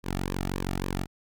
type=tone with flanger; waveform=sawtooth; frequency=46.25 Hz; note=F#1; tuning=in tune; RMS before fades=-31 dBFS; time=0.03-1.07 s; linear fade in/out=50 ms; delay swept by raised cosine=1.4 to 1.99 ms; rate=3.6 Hz; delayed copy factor=-0.85; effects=none